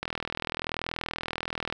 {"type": "click train", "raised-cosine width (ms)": 0.3, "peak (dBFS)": -14, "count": 70, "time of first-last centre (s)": [0.03, 1.725], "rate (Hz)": 40.7, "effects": []}